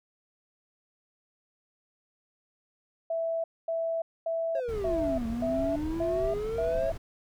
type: tone bursts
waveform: sine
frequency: 659.3 Hz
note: E5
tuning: in tune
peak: -27 dBFS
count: 7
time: 3.1-6.92 s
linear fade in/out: 5 ms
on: 340 ms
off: 240 ms
type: exponential two-way sweep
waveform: triangle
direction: down then up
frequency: 554.4 to 224.3 to 554.4 Hz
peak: -28 dBFS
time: 4.55-6.9 s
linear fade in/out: 2 ms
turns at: 5.27 s
type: noise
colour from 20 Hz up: brown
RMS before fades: -38 dBFS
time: 4.68-6.98 s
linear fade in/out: 10 ms
effects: none